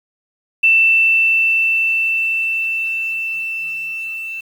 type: tone with level ramp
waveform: sine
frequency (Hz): 2668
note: E7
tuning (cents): +20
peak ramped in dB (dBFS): -8 to -24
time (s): 0.63-4.41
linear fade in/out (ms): 10
effects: 7-bit